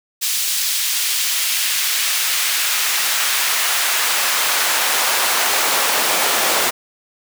pink noise with high-pass filter sweep, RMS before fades -18 dBFS, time 0.21-6.71 s, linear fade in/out 20 ms, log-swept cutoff 3800 to 520 Hz, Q 0.78, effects none

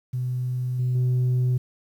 sine tone with level steps, 125.8 Hz, B2, 32 cents sharp, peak -23 / -19 / -16 dBFS, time 0.13-1.58 s, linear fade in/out 10 ms, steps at 0.79 / 0.95 s, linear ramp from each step 2 ms, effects tanh soft clip ceiling -18 dBFS + 9-bit

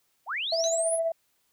sine linear sweep, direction up, 582 to 11000 Hz, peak -28 dBFS, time 0.26-1 s, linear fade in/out 50 ms
sine tone with tremolo, 659.3 Hz, E5, in tune, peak -22 dBFS, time 0.52-1.12 s, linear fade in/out 5 ms, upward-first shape sine, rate 15 Hz, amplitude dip 45%
sine tone with exponential decay, 3951 Hz, B7, in tune, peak -26 dBFS, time 0.64-0.83 s, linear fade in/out 0 ms, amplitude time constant 40 ms
effects tanh soft clip ceiling -15 dBFS + white hiss -71 dBFS RMS until 1.52 s

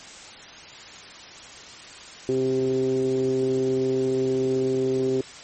10% pulse tone with low-pass filter, 130.81 Hz, C3, in tune, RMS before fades -23 dBFS, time 2.29-5.21 s, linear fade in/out 0 ms, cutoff 360 Hz, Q 8.9, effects white hiss -42 dBFS RMS until 5.43 s + MP3 32 kbps

